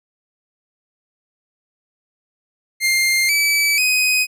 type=tone with pitch steps; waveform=sawtooth; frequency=2109 / 2300 / 2508 Hz; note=C7 / D7 / D#7; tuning=+13 / -37 / +13 cents; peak=-11 dBFS; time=2.8-4.27 s; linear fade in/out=50 ms; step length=490 ms; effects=resampled to 32000 Hz